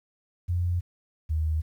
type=tone pair in turn; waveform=sine; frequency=88 / 78.4 Hz; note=F2 / D#2; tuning=+14 / +14 cents; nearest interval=major second; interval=200 cents; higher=first; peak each=-23 dBFS; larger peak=neither; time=0.48-0.81 / 1.29-1.62 s; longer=neither; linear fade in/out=20 ms; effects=10-bit